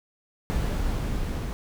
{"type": "noise with level ramp", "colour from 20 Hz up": "brown", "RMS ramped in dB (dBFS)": [-25, -30], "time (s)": [0.5, 1.53], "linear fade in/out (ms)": 0, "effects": []}